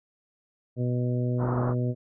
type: harmonic tone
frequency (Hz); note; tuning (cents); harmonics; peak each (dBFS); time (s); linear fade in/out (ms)
123.47; B2; 0; 1 / 2 / 3 / 4 / 5; -25 / -31 / -35 / -37 / -39; 0.76-1.95; 50
type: low-pass noise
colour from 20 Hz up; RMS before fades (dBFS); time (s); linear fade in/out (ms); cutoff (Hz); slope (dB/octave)
white; -33; 1.38-1.75; 50; 1300; 48
effects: none